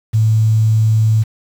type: tone with quantisation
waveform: sine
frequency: 110 Hz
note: A2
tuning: in tune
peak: -9 dBFS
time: 0.13-1.24 s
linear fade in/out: 20 ms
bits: 6
effects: none